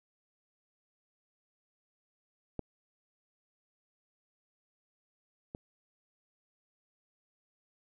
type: clicks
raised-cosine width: 2 ms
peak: -22 / -27 dBFS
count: 2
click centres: 2.593 / 5.549 s
effects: none